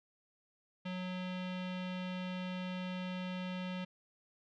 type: tone with low-pass filter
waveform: square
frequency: 183.2 Hz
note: F#3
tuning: 17 cents flat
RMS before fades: -40 dBFS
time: 0.85-3.85 s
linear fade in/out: 10 ms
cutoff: 3100 Hz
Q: 2.6
effects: none